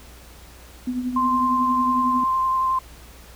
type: tone with tremolo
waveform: sine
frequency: 250 Hz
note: B3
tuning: 21 cents sharp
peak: -20 dBFS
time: 0.87-2.24 s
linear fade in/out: 5 ms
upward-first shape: triangle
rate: 11 Hz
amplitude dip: 65%
type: tone with vibrato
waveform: sine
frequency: 1046 Hz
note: C6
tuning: 1 cent flat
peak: -18 dBFS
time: 1.16-2.79 s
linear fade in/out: 5 ms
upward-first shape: triangle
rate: 11 Hz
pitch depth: 15 cents each way
effects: added 60 Hz sine -45 dBFS peak until 3.35 s + pink hiss -47 dBFS RMS until 3.35 s